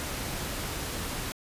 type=noise; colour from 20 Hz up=pink; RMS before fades=-34 dBFS; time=0-1.32 s; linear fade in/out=0 ms; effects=resampled to 32000 Hz